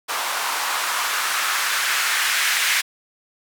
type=noise with band-pass filter sweep; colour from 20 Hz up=blue; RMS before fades=-22 dBFS; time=0.08-2.82 s; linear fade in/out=20 ms; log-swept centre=920 to 1900 Hz; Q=1.8; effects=none